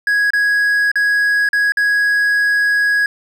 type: tone with dropouts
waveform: triangle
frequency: 1661.2 Hz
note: G#6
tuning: in tune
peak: -10 dBFS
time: 0.07-3.06 s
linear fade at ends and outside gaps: 2 ms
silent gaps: 0.305-0.334 / 0.916-0.956 / 1.489-1.531 / 1.721-1.771 s
effects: none